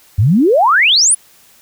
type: exponential sweep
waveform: sine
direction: up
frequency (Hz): 89.5 to 10380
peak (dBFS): -7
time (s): 0.18-1.15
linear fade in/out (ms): 10
effects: white hiss -47 dBFS RMS until 1.61 s